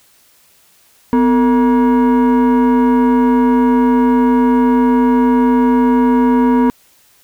sine tone with frequency modulation, 250.9 Hz, B3, 28 cents sharp, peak -6 dBFS, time 1.13-6.7 s, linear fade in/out 0 ms, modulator 703 Hz, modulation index 0.69, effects tanh soft clip ceiling -7 dBFS + white hiss -51 dBFS RMS until 7.23 s

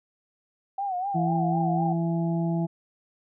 sine tone with vibrato, 760 Hz, F#5, 46 cents sharp, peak -26 dBFS, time 0.78-1.93 s, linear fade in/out 5 ms, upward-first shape sine, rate 4 Hz, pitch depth 110 cents each way
harmonic tone, 167.3 Hz, E3, 26 cents sharp, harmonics 1 / 2 / 4 / 5, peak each -24 / -31 / -35 / -39 dBFS, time 1.14-2.67 s, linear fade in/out 20 ms
effects none

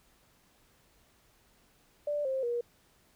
sine tone with pitch steps, 587.3 / 529.3 / 477 Hz, D5 / C5 / A#4, 0 / +20 / +40 cents, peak -29 dBFS, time 2.07-2.61 s, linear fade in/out 5 ms, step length 180 ms, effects pink hiss -66 dBFS RMS until 3.15 s

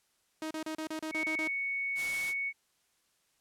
sawtooth tone bursts, 314.4 Hz, D#4, 18 cents sharp, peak -31 dBFS, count 9, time 0.42-1.476 s, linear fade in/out 2 ms, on 88 ms, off 33 ms
sine tone, 2220 Hz, C#7, 2 cents sharp, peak -31 dBFS, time 1.11-2.53 s, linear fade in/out 50 ms
white noise, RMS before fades -41 dBFS, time 1.95-2.34 s, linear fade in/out 50 ms
effects white hiss -73 dBFS RMS until 3.4 s + low-pass 11000 Hz 12 dB/octave

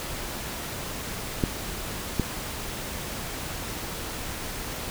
clicks, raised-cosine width 3 ms, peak -9 dBFS, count 2, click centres 1.438 / 2.197 s, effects pink hiss -34 dBFS RMS until 4.9 s

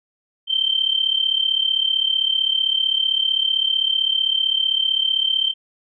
sine tone with amplitude modulation, 3122 Hz, G7, 8 cents flat, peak -13 dBFS, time 0.47-5.54 s, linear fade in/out 50 ms, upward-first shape sine, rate 35.6 Hz, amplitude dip 80%, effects none

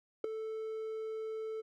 triangle tone with ADSR envelope, 440 Hz, A4, in tune, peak -23 dBFS, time 0.24-1.62 s, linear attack 4 ms, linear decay 4 ms, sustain -12 dB, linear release 21 ms, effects none

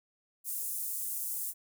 pink high-pass noise, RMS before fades -36 dBFS, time 0.44-1.54 s, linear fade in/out 50 ms, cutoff 8900 Hz, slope 24 dB/octave, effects none

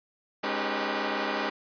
10% pulse tone cluster, 207.6 / 271 / 305 / 387.7 / 489.8 Hz, G#3 / C#4 / D#4 / G4 / B4, 0 / -39 / -34 / -19 / -14 cents, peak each -26 dBFS, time 0.43-1.5 s, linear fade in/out 10 ms, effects resampled to 11025 Hz

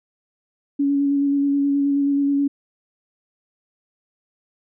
sine tone with vibrato, 281.4 Hz, C#4, 26 cents sharp, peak -16 dBFS, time 0.79-2.48 s, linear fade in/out 10 ms, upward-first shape square, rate 9.4 Hz, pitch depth 12 cents each way, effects none

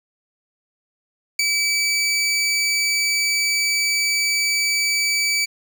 20% pulse tone with ADSR envelope, 2300 Hz, D7, 37 cents flat, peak -9 dBFS, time 1.39-5.46 s, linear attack 5 ms, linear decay 8 ms, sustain -4 dB, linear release 19 ms, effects none

